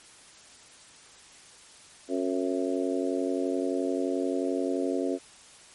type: harmonic tone with a mistuned harmonic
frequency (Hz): 91.5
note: F#2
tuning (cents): -19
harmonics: 3 / 4 / 5 / 6 / 7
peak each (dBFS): -29 / -31 / -33 / -35 / -36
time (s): 2.08-5.19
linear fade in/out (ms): 50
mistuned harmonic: 7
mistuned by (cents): +59
effects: white hiss -52 dBFS RMS until 5.74 s + MP3 48 kbps